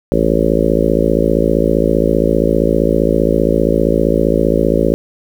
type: harmonic tone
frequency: 55.2 Hz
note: A1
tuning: 6 cents sharp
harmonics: 1 / 3 / 4 / 5 / 6 / 7 / 8 / 9 / 10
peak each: -19 / -19 / -19 / -19 / -19 / -19 / -19 / -19 / -19 dBFS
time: 0.12-4.94 s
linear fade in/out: 0 ms
effects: 7-bit